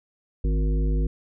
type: harmonic tone with a mistuned harmonic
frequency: 51.91 Hz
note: G#1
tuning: in tune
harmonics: 1 / 3 / 5 / 7 / 9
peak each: -20 / -30 / -34 / -37 / -39 dBFS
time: 0.44-1.07 s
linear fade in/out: 5 ms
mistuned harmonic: 7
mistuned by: -21 cents
effects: none